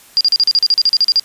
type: tone bursts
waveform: sine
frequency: 4813 Hz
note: D8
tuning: 42 cents sharp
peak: -8 dBFS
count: 14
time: 0.17-1.196 s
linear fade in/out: 0 ms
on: 38 ms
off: 38 ms
effects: white hiss -44 dBFS RMS until 1.24 s + resampled to 32000 Hz